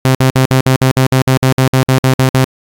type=tone bursts; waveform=sawtooth; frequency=130.81 Hz; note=C3; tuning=in tune; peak=-3 dBFS; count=16; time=0.05-2.442 s; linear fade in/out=0 ms; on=97 ms; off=56 ms; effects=AAC 64 kbps